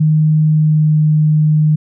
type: tone with pitch glide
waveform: sine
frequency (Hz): 154.8 to 153.38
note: D#3 to D#3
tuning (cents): -9 to -24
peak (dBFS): -8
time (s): 0-1.76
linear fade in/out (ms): 10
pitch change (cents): -15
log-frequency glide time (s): 0.47-0.99
effects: none